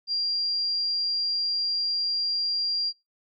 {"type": "tone", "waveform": "sine", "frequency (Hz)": 4769, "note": "D8", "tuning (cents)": 26, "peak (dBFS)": -24, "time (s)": [0.07, 2.93], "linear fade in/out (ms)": 50, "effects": ["noise-tail reverb RT60 0.3 s tail -25 dB re dry"]}